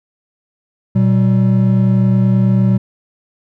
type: tone pair together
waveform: triangle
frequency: 120.2 / 190.8 Hz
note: B2 / G3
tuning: -46 / -47 cents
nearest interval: minor sixth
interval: 799 cents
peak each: -10 dBFS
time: 0.95-2.78 s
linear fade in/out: 10 ms
effects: none